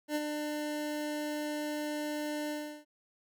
25% pulse tone with ADSR envelope, 299.2 Hz, D4, 32 cents sharp, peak -25 dBFS, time 0.08-2.85 s, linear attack 74 ms, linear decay 40 ms, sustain -5 dB, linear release 350 ms, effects none

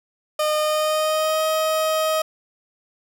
30% pulse tone with pitch glide, 610 to 630.1 Hz, D#5 to D#5, -34 to +22 cents, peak -16 dBFS, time 0.39-2.22 s, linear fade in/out 5 ms, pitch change +56 cents, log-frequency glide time 0.58-1.44 s, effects none

